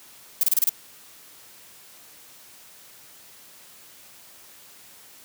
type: noise bursts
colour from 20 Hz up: violet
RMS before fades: -19 dBFS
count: 6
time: 0.41-0.693 s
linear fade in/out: 2 ms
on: 23 ms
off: 29 ms
effects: white hiss -49 dBFS RMS until 5.24 s + high-pass 80 Hz 12 dB/octave